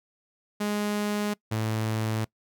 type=tone pair in turn; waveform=sawtooth; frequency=207.7 / 110.03 Hz; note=G#3 / A2; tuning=0 / 0 cents; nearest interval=major seventh; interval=1100 cents; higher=first; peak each=-22 dBFS; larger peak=neither; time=0.6-1.34 / 1.51-2.25 s; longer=neither; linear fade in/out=10 ms; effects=noise-tail reverb RT60 0.1 s tail -23 dB re dry